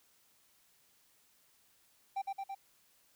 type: tone with echo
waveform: triangle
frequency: 784 Hz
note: G5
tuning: in tune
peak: -31 dBFS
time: 2.16-2.22 s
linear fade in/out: 10 ms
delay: 110 ms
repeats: 3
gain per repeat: -2 dB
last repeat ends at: 2.55 s
effects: white hiss -69 dBFS RMS until 3.15 s